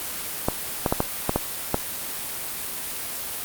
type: clicks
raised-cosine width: 1 ms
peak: -5 dBFS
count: 7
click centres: 0.485 / 0.862 / 0.925 / 1.004 / 1.294 / 1.36 / 1.744 s
effects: white hiss -31 dBFS RMS until 3.44 s + Opus 32 kbps